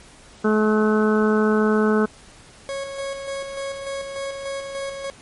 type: harmonic tone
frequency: 214.6 Hz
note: A3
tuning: 43 cents flat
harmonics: 1 / 2 / 3 / 4 / 5 / 6 / 7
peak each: -18 / -19 / -31 / -32 / -31 / -28 / -28 dBFS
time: 0.44-2.06 s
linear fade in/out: 10 ms
type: tone with tremolo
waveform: 40% pulse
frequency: 550 Hz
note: C#5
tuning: 14 cents flat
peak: -25 dBFS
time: 2.69-5.1 s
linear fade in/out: 0 ms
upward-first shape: square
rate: 3.4 Hz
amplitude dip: 40%
effects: pink hiss -47 dBFS RMS until 5.21 s + MP3 48 kbps

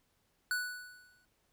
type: tone with exponential decay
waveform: square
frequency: 1480 Hz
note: F#6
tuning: in tune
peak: -30 dBFS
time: 0.51-1.25 s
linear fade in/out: 1 ms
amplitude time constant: 160 ms
effects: pink hiss -75 dBFS RMS until 1.52 s

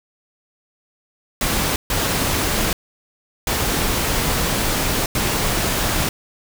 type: noise bursts at uneven times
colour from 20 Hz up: pink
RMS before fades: -20 dBFS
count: 4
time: 1.41-1.76 / 1.9-2.73 / 3.47-5.06 / 5.15-6.09 s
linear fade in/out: 2 ms
effects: none

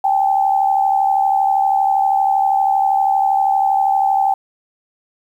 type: tone pair together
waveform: sine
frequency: 784 / 856.6 Hz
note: G5 / A5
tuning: 0 / -47 cents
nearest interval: major second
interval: 153 cents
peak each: -13 / -19 dBFS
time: 0.04-4.34 s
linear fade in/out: 5 ms
effects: 8-bit

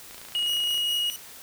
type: click train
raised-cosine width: 0.2 ms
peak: -26 dBFS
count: 20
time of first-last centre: 0.11-0.779 s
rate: 28.4 Hz
type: tone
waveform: triangle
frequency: 2888 Hz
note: F#7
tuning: 43 cents flat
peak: -22 dBFS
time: 0.35-1.1 s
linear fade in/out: 0 ms
type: tone with tremolo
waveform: 10% pulse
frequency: 2939 Hz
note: F#7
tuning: 12 cents flat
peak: -25 dBFS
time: 0.47-1.16 s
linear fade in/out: 0 ms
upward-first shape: sine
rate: 4.8 Hz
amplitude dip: 65%
effects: white hiss -45 dBFS RMS until 1.42 s

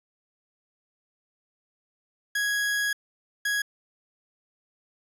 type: tone bursts at uneven times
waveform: 40% pulse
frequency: 1661.2 Hz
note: G#6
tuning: in tune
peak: -23 dBFS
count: 2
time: 2.35-2.93 / 3.45-3.62 s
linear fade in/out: 5 ms
effects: resampled to 32000 Hz

